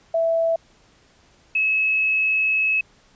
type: tone pair in turn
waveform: sine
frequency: 660 / 2581 Hz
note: E5 / E7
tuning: +2 / -37 cents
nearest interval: 2 octaves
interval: 2361 cents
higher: second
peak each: -17 dBFS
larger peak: neither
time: 0.14-0.56 / 1.55-2.81 s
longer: second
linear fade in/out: 5 ms
effects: pink hiss -56 dBFS RMS until 3.15 s + resampled to 16000 Hz